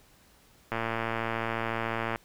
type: click train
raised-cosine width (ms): 0.5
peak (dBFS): -15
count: 165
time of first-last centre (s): 0.72-2.159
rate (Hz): 114
effects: pink hiss -60 dBFS RMS until 2.24 s